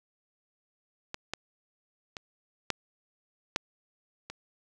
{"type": "clicks", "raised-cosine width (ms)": 0.2, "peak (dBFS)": [-18, -15, -21, -10, -9, -22], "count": 6, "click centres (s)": [1.144, 1.336, 2.168, 2.703, 3.561, 4.3], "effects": []}